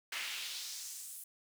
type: noise with high-pass filter sweep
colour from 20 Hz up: brown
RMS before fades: -43 dBFS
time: 0.12-1.24 s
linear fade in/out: 5 ms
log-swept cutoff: 2100 to 11000 Hz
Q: 1.7
effects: none